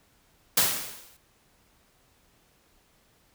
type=noise with exponential decay; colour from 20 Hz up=white; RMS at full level=-19 dBFS; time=0.57-1.17 s; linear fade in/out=5 ms; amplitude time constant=130 ms; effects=pink hiss -64 dBFS RMS until 3.34 s